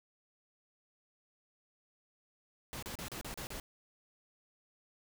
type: noise bursts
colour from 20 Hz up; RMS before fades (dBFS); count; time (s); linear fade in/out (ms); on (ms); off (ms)
pink; -43; 7; 2.73-3.599; 0; 95; 34
effects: none